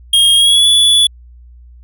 square tone with pitch glide, 3247 to 3430 Hz, G#7 to A7, -40 to -45 cents, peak -7 dBFS, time 0.13-1.07 s, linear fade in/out 5 ms, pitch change +95 cents, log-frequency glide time 0.36-0.66 s, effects added 60 Hz sine -36 dBFS peak until 1.83 s

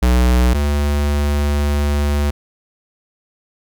square tone pair in turn, 61.74 / 72.62 Hz, B1 / D2, 0 / -19 cents, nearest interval minor third, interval 281 cents, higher second, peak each -11 / -15 dBFS, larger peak first, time 0.02-0.54 / 0.54-2.31 s, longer second, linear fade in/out 10 ms, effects none

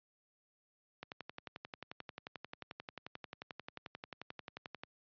click train, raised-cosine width 0.3 ms, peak -28 dBFS, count 44, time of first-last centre 1.03-4.835 s, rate 11.3 Hz, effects high-pass 100 Hz 12 dB/octave + resampled to 11025 Hz

